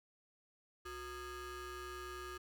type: ring-modulated tone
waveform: 30% pulse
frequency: 430.7 Hz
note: A4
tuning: 37 cents flat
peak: -39 dBFS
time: 0.85-2.38 s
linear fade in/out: 10 ms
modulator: 796 Hz
effects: none